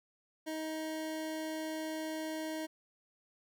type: tone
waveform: 25% pulse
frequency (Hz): 315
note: D#4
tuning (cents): +21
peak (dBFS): -33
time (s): 0.46-2.67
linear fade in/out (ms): 20
effects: none